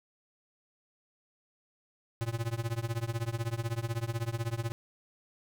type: tone with tremolo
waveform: square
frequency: 115.6 Hz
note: A#2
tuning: 14 cents flat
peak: -28 dBFS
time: 2.21-4.72 s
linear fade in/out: 0 ms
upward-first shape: triangle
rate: 16 Hz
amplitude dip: 100%
effects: none